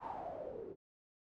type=noise with low-pass filter sweep; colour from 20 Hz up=white; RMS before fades=-45 dBFS; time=0-0.76 s; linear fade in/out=50 ms; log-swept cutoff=980 to 370 Hz; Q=8; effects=none